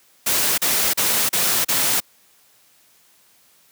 white noise bursts, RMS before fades -19 dBFS, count 5, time 0.26-2.004 s, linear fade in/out 10 ms, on 320 ms, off 36 ms, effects white hiss -56 dBFS RMS until 3.71 s + high-pass 100 Hz 12 dB/octave

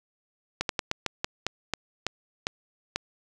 slowing click train, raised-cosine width 0.2 ms, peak -9 dBFS, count 11, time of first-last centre 0.61-2.96 s, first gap 82 ms, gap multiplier 1.22, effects none

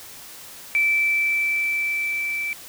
sine tone with level ramp, 2326 Hz, D7, 17 cents flat, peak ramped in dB -16 to -24 dBFS, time 0.75-2.53 s, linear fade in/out 0 ms, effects white hiss -41 dBFS RMS until 2.68 s

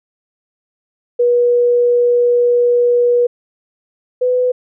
sine tone pair in turn, 483.8 / 500 Hz, B4 / B4, -36 / +21 cents, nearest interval minor second, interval 57 cents, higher second, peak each -9 / -11 dBFS, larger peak first, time 1.19-3.27 / 4.21-4.52 s, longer first, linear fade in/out 10 ms, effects none

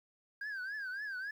sine tone with vibrato, 1600 Hz, G6, 35 cents sharp, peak -35 dBFS, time 0.41-1.31 s, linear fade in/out 5 ms, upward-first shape triangle, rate 3.6 Hz, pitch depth 160 cents each way, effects tanh soft clip ceiling -37 dBFS + 11-bit

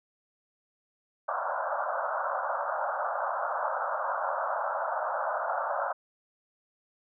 pink band-pass noise, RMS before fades -31 dBFS, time 1.28-5.93 s, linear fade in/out 10 ms, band 550 to 1500 Hz, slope 96 dB/octave, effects none

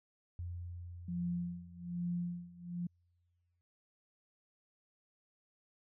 sine tone with exponential decay, 87.31 Hz, F2, in tune, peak -38 dBFS, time 0.39-3.61 s, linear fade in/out 0 ms, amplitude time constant 700 ms
sine tone with tremolo, 174.61 Hz, F3, in tune, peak -33 dBFS, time 1.08-2.87 s, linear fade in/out 5 ms, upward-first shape sine, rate 1.2 Hz, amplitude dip 90%
effects none

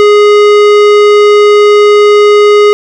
sine tone with tanh clipping, 415.3 Hz, G#4, in tune, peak -3 dBFS, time 0-2.73 s, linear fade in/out 0 ms, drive 18 dB, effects none

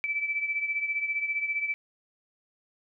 sine beating tone pair, 2313 / 2328 Hz, D7 / D7, -27 / -16 cents, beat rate 15 Hz, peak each -28 / -34 dBFS, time 0.04-1.74 s, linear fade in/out 0 ms, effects none

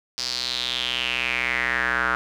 square tone with band-pass filter sweep, 62 Hz, B1, 7 cents sharp, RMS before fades -25 dBFS, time 0.18-2.15 s, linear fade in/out 0 ms, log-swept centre 5000 to 1400 Hz, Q 5.2, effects none

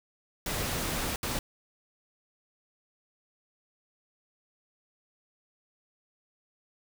pink noise bursts at uneven times, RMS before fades -32 dBFS, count 2, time 0.46-1.16 / 1.23-1.39 s, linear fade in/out 2 ms, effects none

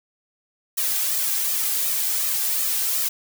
blue noise with flanger, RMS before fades -23 dBFS, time 0.77-3.09 s, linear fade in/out 10 ms, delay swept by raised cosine 1.6 to 2.56 ms, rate 2.7 Hz, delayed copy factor +0.7, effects none

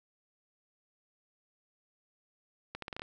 accelerating click train, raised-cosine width 0.3 ms, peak -23 dBFS, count 7, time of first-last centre 2.75-3.019 s, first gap 73 ms, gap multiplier 0.8, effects none

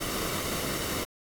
pink noise with comb filter, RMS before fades -32 dBFS, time 0-1.05 s, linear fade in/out 20 ms, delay 1.2 ms, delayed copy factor -0.5, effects AAC 64 kbps

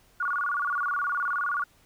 sine tone with vibrato, 1283 Hz, E6, 47 cents flat, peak -25 dBFS, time 0.2-1.64 s, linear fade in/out 5 ms, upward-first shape square, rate 19 Hz, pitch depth 200 cents each way, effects pink hiss -61 dBFS RMS until 1.85 s

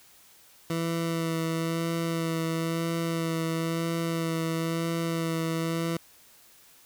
20% pulse tone with vibrato, 164.81 Hz, E3, in tune, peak -22 dBFS, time 0.7-5.97 s, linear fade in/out 2 ms, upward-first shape sine, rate 1 Hz, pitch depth 18 cents each way, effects white hiss -56 dBFS RMS until 6.85 s

